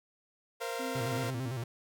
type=chord; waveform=sawtooth; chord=Bb suspended second; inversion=none; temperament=equal with one note detuned; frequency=466.2 / 523.3 / 686.1 Hz; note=Bb4 / C5 / F5; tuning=0 / 0 / -31 cents; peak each=-34 / -36 / -36 dBFS; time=0.6-1.31 s; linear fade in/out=20 ms
type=tone with tremolo; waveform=sine; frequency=261.6 Hz; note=C4; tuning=in tune; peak=-37 dBFS; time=0.79-1.49 s; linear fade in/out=10 ms; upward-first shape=triangle; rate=3.4 Hz; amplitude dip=55%
type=tone with vibrato; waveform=45% pulse; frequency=123.47 Hz; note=B2; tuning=in tune; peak=-34 dBFS; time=0.95-1.64 s; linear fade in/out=5 ms; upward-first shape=square; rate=8.9 Hz; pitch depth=110 cents each way
effects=none